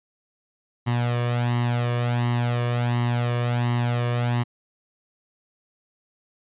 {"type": "tone with flanger", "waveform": "sawtooth", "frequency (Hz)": 120.5, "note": "B2", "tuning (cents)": -42, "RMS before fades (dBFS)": -23, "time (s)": [0.86, 4.44], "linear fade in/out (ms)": 20, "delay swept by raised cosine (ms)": [1, 1.76], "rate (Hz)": 1.4, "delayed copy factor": 0.7, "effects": ["resampled to 8000 Hz"]}